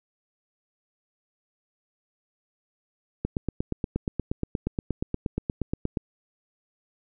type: click train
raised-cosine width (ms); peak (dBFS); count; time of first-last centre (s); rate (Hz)
3; -13; 24; 3.25-5.972; 8.45
effects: none